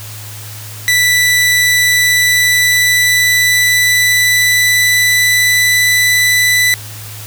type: tone with pitch glide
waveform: sawtooth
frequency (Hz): 1975.5 to 1986.9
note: B6 to B6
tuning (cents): 0 to +10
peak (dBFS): -5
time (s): 0.88-6.74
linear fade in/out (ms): 0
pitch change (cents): +10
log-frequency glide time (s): 1.71-5.79
effects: added 106 Hz sine -29 dBFS peak until 7.26 s + white hiss -31 dBFS RMS until 7.26 s